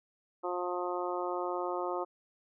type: harmonic tone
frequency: 178.3 Hz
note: F3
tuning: 36 cents sharp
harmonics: 2 / 3 / 4 / 5 / 6 / 7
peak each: -36 / -38 / -39 / -40 / -41 / -41 dBFS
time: 0.43-2.05 s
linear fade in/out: 20 ms
effects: none